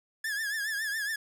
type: tone with vibrato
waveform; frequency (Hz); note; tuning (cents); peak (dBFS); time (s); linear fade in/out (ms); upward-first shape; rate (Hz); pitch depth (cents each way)
45% pulse; 1711; A6; -49; -30; 0.24-1.16; 5; triangle; 7.2; 110
effects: none